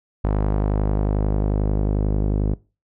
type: tone with low-pass filter sweep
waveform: sawtooth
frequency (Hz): 51.2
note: G#1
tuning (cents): -24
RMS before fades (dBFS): -20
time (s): 0.24-2.54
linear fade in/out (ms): 5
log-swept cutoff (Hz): 970 to 410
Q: 0.93
effects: noise-tail reverb RT60 0.3 s tail -22 dB re dry